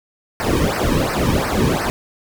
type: noise with flanger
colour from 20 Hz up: brown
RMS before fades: -18 dBFS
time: 0.4-1.9 s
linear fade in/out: 0 ms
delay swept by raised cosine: 0.28 to 1.48 ms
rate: 2.8 Hz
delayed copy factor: -0.95
effects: none